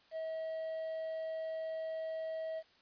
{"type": "tone with quantisation", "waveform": "triangle", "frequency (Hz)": 642, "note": "E5", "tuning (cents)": -46, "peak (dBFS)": -35, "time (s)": [0.11, 2.63], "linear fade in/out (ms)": 50, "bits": 10, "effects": ["white hiss -66 dBFS RMS until 2.81 s", "resampled to 11025 Hz"]}